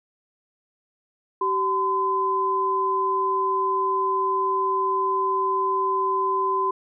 sine tone pair together, 383.5 / 1019.1 Hz, G4 / C6, -38 / -46 cents, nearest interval octave + perfect fourth, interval 1692 cents, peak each -26 / -21 dBFS, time 1.41-6.71 s, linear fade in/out 5 ms, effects none

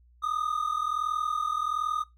triangle tone pair together, 1212 / 1253.3 Hz, D#6 / D#6, -46 / +12 cents, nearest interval minor second, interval 58 cents, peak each -28 dBFS, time 0.22-2.04 s, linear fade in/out 20 ms, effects noise-tail reverb RT60 0.2 s tail -18 dB re dry + added 60 Hz sine -56 dBFS peak until 2.17 s

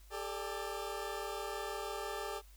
20% pulse chord, G suspended second, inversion none, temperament equal with one note detuned, 400.2 / 440 / 587.3 Hz, G4 / A4 / D5, +36 / 0 / 0 cents, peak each -37 / -38 / -40 dBFS, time 0.1-2.42 s, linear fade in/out 50 ms, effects added 50 Hz sine -55 dBFS peak until 2.56 s + white hiss -65 dBFS RMS until 2.56 s

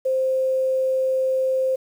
sine tone, 523.3 Hz, C5, in tune, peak -18 dBFS, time 0.05-1.76 s, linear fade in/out 10 ms, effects 8-bit

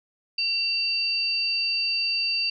sine tone pair together, 2737 / 4635 Hz, F7 / D8, -36 / -24 cents, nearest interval major sixth, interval 912 cents, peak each -27 / -24 dBFS, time 0.38-2.5 s, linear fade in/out 5 ms, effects none

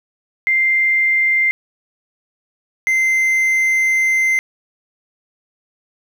sine / triangle tone pair in turn, 2093 / 2077 Hz, C7 / C7, 0 / -13 cents, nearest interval unison, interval 13 cents, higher first, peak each -12 / -11 dBFS, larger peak second, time 0.47-1.51 / 2.87-4.39 s, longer second, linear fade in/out 0 ms, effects 8-bit

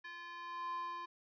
square tone with high-pass filter sweep, 345.5 Hz, F4, 19 cents flat, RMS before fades -44 dBFS, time 0.04-1.06 s, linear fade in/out 10 ms, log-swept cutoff 1500 to 860 Hz, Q 5.7, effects resampled to 11025 Hz

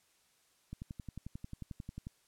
click train, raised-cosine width 5 ms, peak -30 dBFS, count 16, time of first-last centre 0.73-2.069 s, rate 11.2 Hz, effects white hiss -71 dBFS RMS until 2.27 s + low-pass 11000 Hz 12 dB/octave

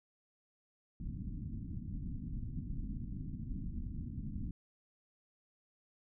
pink low-pass noise, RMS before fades -41 dBFS, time 1-4.51 s, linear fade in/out 2 ms, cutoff 270 Hz, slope 48 dB/octave, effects none

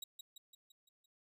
sawtooth tone with echo, 3829 Hz, A#7, 46 cents sharp, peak -39 dBFS, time 0.02-0.04 s, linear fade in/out 5 ms, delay 170 ms, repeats 6, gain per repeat -5 dB, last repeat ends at 1.06 s, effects none

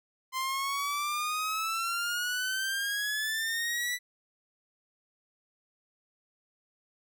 sawtooth exponential sweep, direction up, 1036 to 1980 Hz, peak -26 dBFS, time 0.32-3.99 s, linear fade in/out 50 ms, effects none

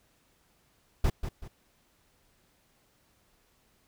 brown noise with echo, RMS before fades -23 dBFS, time 1.04-1.1 s, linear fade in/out 5 ms, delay 190 ms, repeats 2, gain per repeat -9 dB, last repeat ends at 1.48 s, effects pink hiss -68 dBFS RMS until 3.87 s

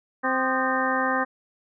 harmonic tone with a mistuned harmonic, 260.7 Hz, C4, 6 cents flat, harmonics 1 / 2 / 3 / 4 / 5 / 6 / 7, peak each -29 / -29 / -29 / -29 / -29 / -29 / -29 dBFS, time 0.23-1.25 s, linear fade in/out 20 ms, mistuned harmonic 5, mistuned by -100 cents, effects none

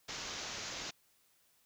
white low-pass noise, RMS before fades -43 dBFS, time 0.08-0.91 s, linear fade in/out 10 ms, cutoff 6900 Hz, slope 96 dB/octave, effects white hiss -71 dBFS RMS until 1.65 s

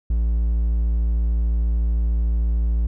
triangle tone, 56.8 Hz, A#1, 44 cents flat, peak -15 dBFS, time 0.1-2.87 s, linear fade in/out 5 ms, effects none

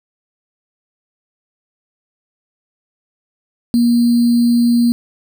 sine tone with sample-and-hold, 237.7 Hz, A#3, 34 cents sharp, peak -9 dBFS, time 3.74-4.92 s, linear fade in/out 0 ms, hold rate 4410 Hz, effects none

